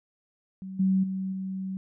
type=tone with level steps; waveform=sine; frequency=190 Hz; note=F#3; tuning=46 cents sharp; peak=-35 / -20 / -28 / -30 dBFS; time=0.62-1.77 s; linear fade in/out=0 ms; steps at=0.79 / 1.03 / 1.32 s; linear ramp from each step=10 ms; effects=none